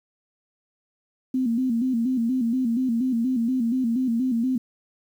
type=tone with vibrato; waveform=sine; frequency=244.1 Hz; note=B3; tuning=20 cents flat; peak=-20 dBFS; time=1.34-4.58 s; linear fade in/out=5 ms; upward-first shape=square; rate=4.2 Hz; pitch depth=100 cents each way; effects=9-bit